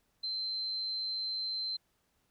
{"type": "tone", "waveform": "sine", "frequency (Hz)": 4103, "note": "C8", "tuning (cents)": -35, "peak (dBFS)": -33, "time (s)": [0.23, 1.77], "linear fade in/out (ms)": 10, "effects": ["pink hiss -75 dBFS RMS until 2.3 s"]}